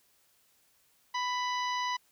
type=harmonic tone; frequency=992 Hz; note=B5; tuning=7 cents sharp; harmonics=1 / 2 / 3 / 4 / 5 / 6; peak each=-31 / -37 / -41 / -43 / -45 / -47 dBFS; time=1.14-1.97 s; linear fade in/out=10 ms; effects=white hiss -68 dBFS RMS until 2.11 s